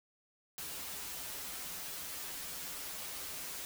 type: noise with comb filter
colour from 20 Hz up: white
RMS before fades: -43 dBFS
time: 0.58-3.65 s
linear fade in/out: 0 ms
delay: 8.7 ms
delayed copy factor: -0.75
effects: none